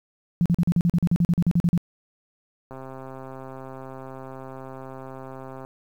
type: tone bursts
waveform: sine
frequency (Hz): 172.3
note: F3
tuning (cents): -23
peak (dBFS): -16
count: 16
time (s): 0.41-1.777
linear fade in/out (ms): 0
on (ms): 47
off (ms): 41
type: click train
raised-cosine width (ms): 1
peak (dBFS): -25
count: 389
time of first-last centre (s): 2.71-5.649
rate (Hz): 132
effects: 9-bit